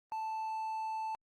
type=tone; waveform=triangle; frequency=880 Hz; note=A5; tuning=in tune; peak=-33 dBFS; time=0.12-1.15 s; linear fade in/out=0 ms; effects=Opus 24 kbps